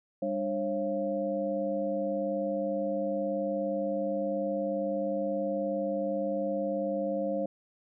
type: tone cluster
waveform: sine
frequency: 199.5 / 298.6 / 541 / 682 Hz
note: G3 / D4 / C#5 / F5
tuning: +31 / +29 / -42 / -41 cents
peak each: -35 / -36 / -30 / -38 dBFS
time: 0.22-7.46 s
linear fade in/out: 5 ms
effects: none